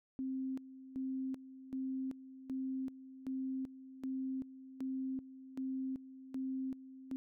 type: tone with tremolo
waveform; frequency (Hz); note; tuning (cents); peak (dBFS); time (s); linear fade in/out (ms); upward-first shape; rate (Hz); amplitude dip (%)
sine; 263.3; C4; +11; -36; 0.19-7.16; 0; square; 1.3; 80
effects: none